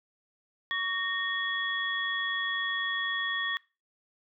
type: tone cluster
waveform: sine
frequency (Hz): 1128 / 1846 / 3358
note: C#6 / A#6 / G#7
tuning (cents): +30 / -17 / +18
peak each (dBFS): -36 / -30 / -34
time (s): 0.71-3.57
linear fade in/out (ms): 0
effects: noise-tail reverb RT60 0.3 s tail -22 dB re dry